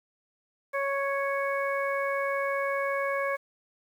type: harmonic tone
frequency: 554.4 Hz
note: C#5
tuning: in tune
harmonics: 1 / 2 / 3 / 4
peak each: -29 / -32 / -34 / -35 dBFS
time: 0.73-3.37 s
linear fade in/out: 20 ms
effects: 9-bit